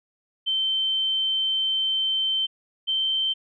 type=tone pair in turn; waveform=sine; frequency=3100 / 3112 Hz; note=G7 / G7; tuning=-20 / -13 cents; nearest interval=unison; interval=7 cents; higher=second; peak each=-21 dBFS; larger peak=neither; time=0.46-2.47 / 2.87-3.34 s; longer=first; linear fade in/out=20 ms; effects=none